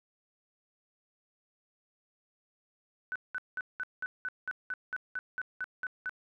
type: tone bursts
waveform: sine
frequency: 1500 Hz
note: F#6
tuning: 23 cents sharp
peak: -32 dBFS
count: 14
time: 3.12-6.094 s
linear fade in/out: 0 ms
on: 36 ms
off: 190 ms
effects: none